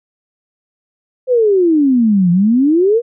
sine exponential two-way sweep, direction down then up, 523.3 to 170 to 490.9 Hz, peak -8 dBFS, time 1.27-3.02 s, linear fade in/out 50 ms, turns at 2.31 s, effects none

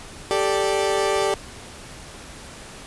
30% pulse chord, G suspended second, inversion none, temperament equal, 392 / 440 / 587.3 Hz, G4 / A4 / D5, 0 / 0 / 0 cents, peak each -20 / -22 / -22 dBFS, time 0.31-1.34 s, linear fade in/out 0 ms, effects pink hiss -40 dBFS RMS until 2.86 s + resampled to 24000 Hz

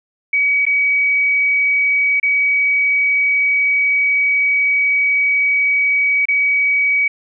sine tone with dropouts, 2268 Hz, C#7, 39 cents sharp, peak -12 dBFS, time 0.33-7.08 s, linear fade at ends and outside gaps 5 ms, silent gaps 0.654-0.665 / 2.199-2.229 / 6.255-6.284 s, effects none

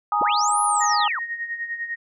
sine chord, Ab suspended second, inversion none, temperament equal, 830.6 / 932.3 / 1244.5 Hz, Ab5 / Bb5 / Eb6, 0 / 0 / 0 cents, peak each -22 / -27 / -21 dBFS, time 0.12-1.08 s, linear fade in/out 2 ms
sine linear two-way sweep, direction up then down, 174.61 to 10548 to 945 Hz, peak -24 dBFS, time 0.21-1.19 s, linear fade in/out 2 ms, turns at 0.61 s
sine tone with tremolo, 1864.7 Hz, A#6, in tune, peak -24 dBFS, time 0.8-1.96 s, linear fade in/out 20 ms, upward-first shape sine, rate 10 Hz, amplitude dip 65%
effects none

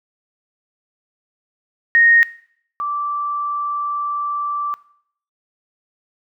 sine tone pair in turn, 1860 / 1167.7 Hz, A#6 / D6, -4 / -10 cents, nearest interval minor sixth, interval 806 cents, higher first, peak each -9 / -20 dBFS, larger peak first, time 1.95-2.23 / 2.8-4.74 s, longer second, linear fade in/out 0 ms, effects noise-tail reverb RT60 0.6 s tail -18 dB re dry

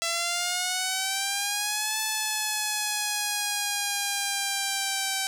5% pulse exponential two-way sweep, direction up then down, 668 to 870 to 772 Hz, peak -14 dBFS, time 0.02-5.27 s, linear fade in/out 0 ms, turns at 1.99 s, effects none

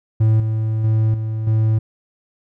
triangle tone with level steps, 110 Hz, A2, in tune, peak -9 / -15 / -11 / -18 / -11 dBFS, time 0.2-1.79 s, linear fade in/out 10 ms, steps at 0.4 / 0.84 / 1.14 / 1.47 s, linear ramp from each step 2 ms, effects none

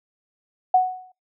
sine tone with exponential decay, 740 Hz, F#5, in tune, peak -10 dBFS, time 0.74-1.12 s, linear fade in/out 5 ms, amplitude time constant 81 ms, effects noise-tail reverb RT60 0.2 s tail -24 dB re dry

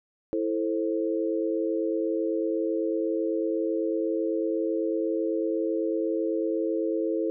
sine chord, A minor, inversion second, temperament just, 330 / 440 / 528 Hz, E4 / A4 / C5, +2 / 0 / +16 cents, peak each -27 / -29 / -31 dBFS, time 0.33-7.3 s, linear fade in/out 0 ms, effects none

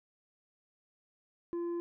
triangle tone with tanh clipping, 343.5 Hz, F4, 29 cents flat, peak -34 dBFS, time 1.53-1.8 s, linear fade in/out 0 ms, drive 9 dB, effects none

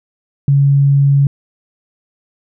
sine tone, 140 Hz, C#3, 18 cents sharp, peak -7 dBFS, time 0.48-1.27 s, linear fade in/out 2 ms, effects none

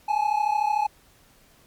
triangle tone pair together, 830.6 / 864 Hz, G#5 / A5, 0 / -32 cents, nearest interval minor second, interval 68 cents, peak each -21 / -22 dBFS, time 0.08-0.87 s, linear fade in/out 10 ms, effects pink hiss -57 dBFS RMS until 1.66 s + MP3 96 kbps

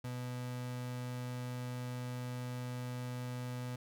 35% pulse tone, 124.3 Hz, B2, 12 cents sharp, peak -37 dBFS, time 0.04-3.76 s, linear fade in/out 5 ms, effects none

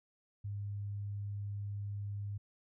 sine tone, 101.6 Hz, G#2, 38 cents flat, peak -37 dBFS, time 0.44-2.38 s, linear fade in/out 10 ms, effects none

